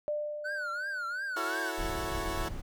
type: tone with exponential decay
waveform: sine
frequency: 596 Hz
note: D5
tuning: 25 cents sharp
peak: -28 dBFS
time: 0.08-1.65 s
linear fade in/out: 0 ms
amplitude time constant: 340 ms
type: tone with vibrato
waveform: triangle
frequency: 1480 Hz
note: F#6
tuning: in tune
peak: -31 dBFS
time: 0.44-1.72 s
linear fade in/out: 20 ms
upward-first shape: triangle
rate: 2.8 Hz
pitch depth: 170 cents each way
type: chord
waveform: 15% pulse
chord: F# minor seventh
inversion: third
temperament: equal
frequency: 329.6 / 370 / 440 / 554.4 Hz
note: E4 / F#4 / A4 / C#5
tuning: 0 / 0 / 0 / 0 cents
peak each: -31 / -33 / -34 / -35 dBFS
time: 1.36-2.49 s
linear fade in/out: 10 ms
type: noise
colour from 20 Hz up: brown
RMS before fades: -37 dBFS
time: 1.77-2.62 s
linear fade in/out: 20 ms
effects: none